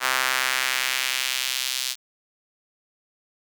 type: tone with high-pass filter sweep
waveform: sawtooth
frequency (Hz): 129.8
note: C3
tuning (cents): -13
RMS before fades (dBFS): -25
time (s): 0-1.96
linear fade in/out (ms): 50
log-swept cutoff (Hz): 1300 to 4000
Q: 1.3
effects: none